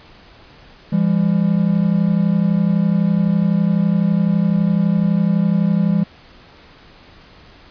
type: tone pair together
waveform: triangle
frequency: 168.77 / 200.7 Hz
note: E3 / G3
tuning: +41 / +41 cents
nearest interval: minor third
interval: 300 cents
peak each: -14 dBFS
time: 0.92-6.04 s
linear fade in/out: 10 ms
effects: pink hiss -45 dBFS RMS until 7.7 s + resampled to 11025 Hz